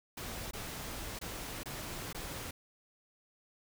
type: noise with dropouts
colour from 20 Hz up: pink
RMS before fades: -42 dBFS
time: 0.17-2.51 s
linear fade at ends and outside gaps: 5 ms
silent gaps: 0.511-0.533 / 1.19-1.213 / 1.634-1.657 / 2.129-2.146 s
effects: none